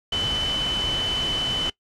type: tone in noise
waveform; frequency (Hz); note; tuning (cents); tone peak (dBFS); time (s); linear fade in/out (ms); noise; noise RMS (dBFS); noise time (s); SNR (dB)
sine; 3023; F#7; +36; -22; 0.12-1.7; 5; pink; -30; 0.12-1.7; +5
effects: noise-tail reverb RT60 0.1 s tail -21 dB re dry + low-pass 6000 Hz 12 dB/octave